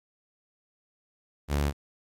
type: tone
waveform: sawtooth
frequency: 72 Hz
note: D2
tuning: 34 cents flat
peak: -20 dBFS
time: 1.48-1.73 s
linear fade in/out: 50 ms
effects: MP3 64 kbps